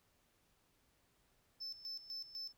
sine tone with tremolo, 5274 Hz, E8, in tune, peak -40 dBFS, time 1.6-2.53 s, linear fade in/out 20 ms, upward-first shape square, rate 4 Hz, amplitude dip 80%, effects tanh soft clip ceiling -41 dBFS + pink hiss -75 dBFS RMS until 2.57 s

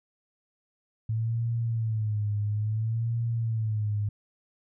sine tone with vibrato, 110 Hz, A2, in tune, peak -25 dBFS, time 1.09-4.09 s, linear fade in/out 5 ms, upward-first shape sine, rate 0.59 Hz, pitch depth 100 cents each way, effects none

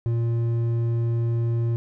sine tone with hard clipping, 116.54 Hz, A#2, in tune, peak -22 dBFS, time 0.06-1.76 s, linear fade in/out 0 ms, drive 6 dB, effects none

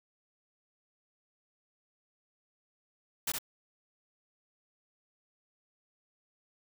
white noise with echo, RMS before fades -32 dBFS, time 3.27-3.32 s, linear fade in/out 5 ms, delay 66 ms, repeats 1, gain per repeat -4 dB, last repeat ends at 3.386 s, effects none

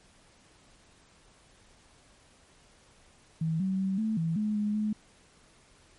sine tone with pitch steps, 161 / 190 / 191.6 / 219.2 / 163.8 / 212.2 / 208.7 / 213 Hz, E3 / F#3 / G3 / A3 / E3 / G#3 / G#3 / G#3, -41 / +46 / -39 / -6 / -11 / +38 / +9 / +44 cents, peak -26 dBFS, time 3.41-4.93 s, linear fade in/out 5 ms, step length 190 ms, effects pink hiss -60 dBFS RMS until 5.98 s + MP3 48 kbps

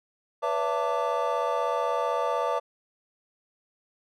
triangle tone cluster, 494 / 570 / 667 / 893 / 1171 Hz, B4 / C#5 / E5 / A5 / D6, 0 / +48 / +20 / +25 / -5 cents, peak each -29 dBFS, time 0.42-2.6 s, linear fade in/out 20 ms, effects none

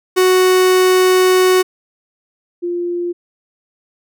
45% pulse / sine tone pair in turn, 370 / 349.2 Hz, F#4 / F4, 0 / 0 cents, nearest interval minor second, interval 100 cents, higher first, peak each -9 / -17 dBFS, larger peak first, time 0.16-1.63 / 2.62-3.13 s, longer first, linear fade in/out 20 ms, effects none

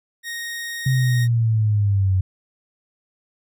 sawtooth tone, 1864.7 Hz, A#6, in tune, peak -24 dBFS, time 0.23-1.28 s, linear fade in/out 50 ms
sine exponential sweep, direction down, 132.9 to 92.5 Hz, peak -15 dBFS, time 0.86-2.21 s, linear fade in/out 5 ms
effects none

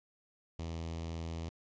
sawtooth tone with notch filter, 82.41 Hz, E2, in tune, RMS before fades -40 dBFS, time 0.59-1.49 s, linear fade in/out 0 ms, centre 1500 Hz, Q 1.5, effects resampled to 16000 Hz + 11-bit

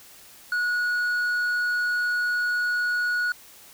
sine tone with tanh clipping, 1458 Hz, F#6, 26 cents flat, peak -23 dBFS, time 0.52-3.32 s, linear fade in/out 2 ms, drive 5 dB, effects white hiss -49 dBFS RMS until 3.73 s

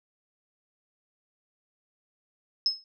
sine tone with exponential decay, 5180 Hz, E8, 31 cents flat, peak -18 dBFS, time 2.66-2.84 s, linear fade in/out 1 ms, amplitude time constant 38 ms, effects none

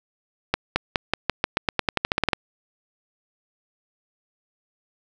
accelerating click train, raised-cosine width 0.3 ms, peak -3 dBFS, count 17, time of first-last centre 0.54-2.332 s, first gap 220 ms, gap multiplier 0.9, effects none

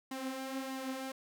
sawtooth tone with flanger, 264.7 Hz, C4, 20 cents sharp, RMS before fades -40 dBFS, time 0.11-1.12 s, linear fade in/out 5 ms, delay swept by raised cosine 1 to 6.3 ms, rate 1.6 Hz, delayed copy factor +0.55, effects none

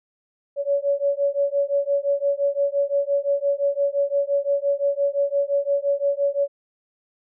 sine beating tone pair, 561 / 566.8 Hz, C#5 / C#5, +21 / +38 cents, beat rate 5.8 Hz, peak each -22 dBFS, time 0.56-6.48 s, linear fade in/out 50 ms, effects none

